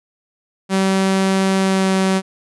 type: tone with pitch glide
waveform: sawtooth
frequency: 191.8 to 190.37 Hz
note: G3 to F#3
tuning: -37 to +50 cents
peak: -10 dBFS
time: 0.69-2.22 s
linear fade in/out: 50 ms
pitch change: -13 cents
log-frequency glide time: 1.58-1.92 s
effects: resampled to 24000 Hz